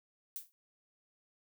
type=noise with exponential decay; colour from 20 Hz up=violet; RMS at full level=-38 dBFS; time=0.36-0.52 s; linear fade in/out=0 ms; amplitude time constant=33 ms; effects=none